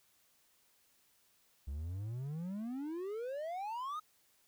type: exponential sweep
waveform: triangle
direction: up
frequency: 65.7 to 1282 Hz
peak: -36 dBFS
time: 1.67-4 s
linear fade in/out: 10 ms
effects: white hiss -71 dBFS RMS until 4.47 s